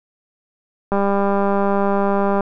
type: click train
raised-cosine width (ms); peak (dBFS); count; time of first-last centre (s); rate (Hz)
1; -6; 297; 0.92-2.407; 199
effects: none